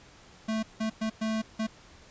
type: tone bursts at uneven times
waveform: square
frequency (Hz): 220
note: A3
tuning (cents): 0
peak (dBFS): -28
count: 5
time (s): 0.48-0.63 / 0.8-0.9 / 1.01-1.1 / 1.21-1.42 / 1.59-1.67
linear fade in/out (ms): 10
effects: pink hiss -54 dBFS RMS until 2.1 s + resampled to 16000 Hz